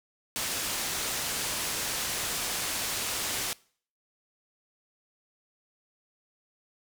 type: low-pass noise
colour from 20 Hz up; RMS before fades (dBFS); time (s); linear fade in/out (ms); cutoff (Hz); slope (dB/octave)
white; -32; 0.36-3.53; 0; 10000; 12
effects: noise-tail reverb RT60 0.5 s tail -23 dB re dry